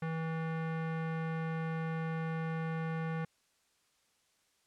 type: tone with low-pass filter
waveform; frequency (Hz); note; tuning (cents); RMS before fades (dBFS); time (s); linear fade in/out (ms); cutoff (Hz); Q
square; 161.9; E3; -31; -36; 0.02-3.25; 5; 1800; 1.7
effects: white hiss -73 dBFS RMS until 4.66 s + low-pass 9000 Hz 12 dB/octave